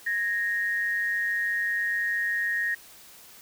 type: tone pair together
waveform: sine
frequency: 1670.8 / 1864.7 Hz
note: G#6 / A#6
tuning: +10 / 0 cents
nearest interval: major second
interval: 190 cents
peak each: -32 / -25 dBFS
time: 0.06-2.75 s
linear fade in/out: 10 ms
effects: white hiss -50 dBFS RMS until 3.41 s